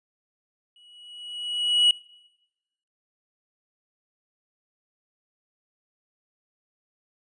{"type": "tone with exponential growth", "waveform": "triangle", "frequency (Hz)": 2923, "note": "F#7", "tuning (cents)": -22, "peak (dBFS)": -12, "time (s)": [0.76, 1.91], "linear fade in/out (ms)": 2, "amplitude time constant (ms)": 250, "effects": ["noise-tail reverb RT60 1.0 s tail -24 dB re dry", "resampled to 22050 Hz"]}